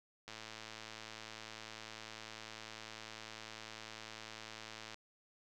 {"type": "click train", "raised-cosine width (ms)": 0.2, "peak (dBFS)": -30, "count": 514, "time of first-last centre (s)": [0.28, 4.944], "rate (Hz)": 110, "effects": []}